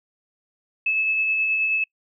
sine tone with tremolo, 2604 Hz, E7, 22 cents flat, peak -18 dBFS, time 0.86-1.84 s, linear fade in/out 5 ms, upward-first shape sine, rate 9.4 Hz, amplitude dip 25%, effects noise-tail reverb RT60 0.1 s tail -26 dB re dry

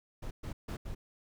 brown noise bursts at uneven times, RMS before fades -39 dBFS, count 4, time 0.22-0.31 / 0.43-0.53 / 0.68-0.77 / 0.85-0.95 s, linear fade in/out 10 ms, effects none

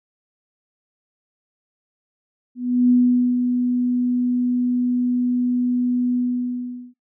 sine tone with ADSR envelope, 246.9 Hz, B3, in tune, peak -11 dBFS, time 2.55-6.94 s, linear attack 350 ms, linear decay 460 ms, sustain -6 dB, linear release 780 ms, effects noise-tail reverb RT60 0.2 s tail -24 dB re dry

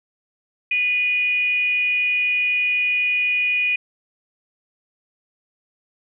sine tone with frequency modulation, 2462 Hz, D#7, 19 cents flat, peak -17 dBFS, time 0.71-3.76 s, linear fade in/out 5 ms, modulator 456 Hz, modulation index 0.29, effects none

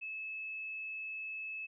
sine tone, 2600 Hz, E7, 24 cents flat, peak -39 dBFS, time 0.01-1.67 s, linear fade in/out 20 ms, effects none

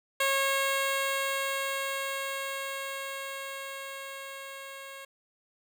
10% pulse tone with level ramp, 545 Hz, C#5, 29 cents flat, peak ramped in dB -16 to -34 dBFS, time 0.2-5.05 s, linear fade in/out 5 ms, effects none

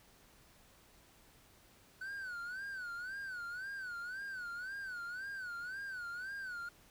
triangle tone with vibrato, 1498 Hz, F#6, 21 cents sharp, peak -39 dBFS, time 2.01-6.69 s, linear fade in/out 5 ms, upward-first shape sine, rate 1.9 Hz, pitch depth 130 cents each way, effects pink hiss -64 dBFS RMS until 6.9 s

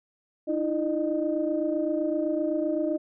sine tone cluster, 304.1 / 331.9 / 610 Hz, D#4 / E4 / D#5, -40 / +12 / -34 cents, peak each -28 dBFS, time 0.47-2.98 s, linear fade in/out 20 ms, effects tanh soft clip ceiling -14 dBFS

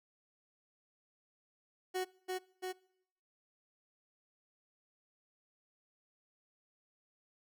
30% pulse tone with echo, 370 Hz, F#4, in tune, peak -31 dBFS, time 1.94-2.05 s, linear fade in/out 20 ms, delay 340 ms, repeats 2, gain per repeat -2 dB, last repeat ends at 2.73 s, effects noise-tail reverb RT60 0.8 s tail -24 dB re dry

